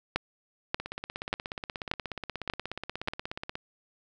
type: two click trains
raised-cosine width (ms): 0.3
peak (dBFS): -19 / -10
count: 47 / 6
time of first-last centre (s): 0.8-3.554 / 0.16-3.084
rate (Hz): 16.7 / 1.71
effects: none